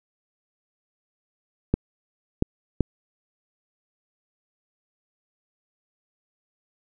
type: clicks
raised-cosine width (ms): 3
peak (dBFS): -6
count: 3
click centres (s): 1.74 / 2.424 / 2.807
effects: none